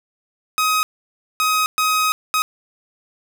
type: tone bursts at uneven times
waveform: sawtooth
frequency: 1261 Hz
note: D#6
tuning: 23 cents sharp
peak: -12 dBFS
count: 4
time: 0.58-0.83 / 1.4-1.66 / 1.78-2.12 / 2.34-2.42 s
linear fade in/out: 0 ms
effects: none